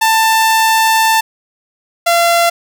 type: tone pair in turn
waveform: sawtooth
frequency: 889 / 684 Hz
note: A5 / F5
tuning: +18 / -36 cents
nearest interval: perfect fourth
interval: 454 cents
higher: first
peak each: -5 dBFS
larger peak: neither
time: 0.01-1.21 / 2.06-2.5 s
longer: first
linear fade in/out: 10 ms
effects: none